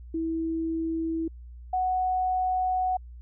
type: tone pair in turn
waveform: sine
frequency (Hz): 325.7 / 740.5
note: E4 / F#5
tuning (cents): -21 / +1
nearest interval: octave + major second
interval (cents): 1422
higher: second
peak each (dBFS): -26 / -23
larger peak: second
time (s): 0.14-1.28 / 1.73-2.97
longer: second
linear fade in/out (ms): 5
effects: added 60 Hz sine -41 dBFS peak until 3.21 s